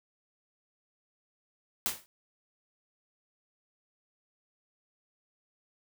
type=noise with exponential decay; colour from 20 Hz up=white; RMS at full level=-27 dBFS; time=1.86-2.06 s; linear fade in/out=0 ms; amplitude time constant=43 ms; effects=none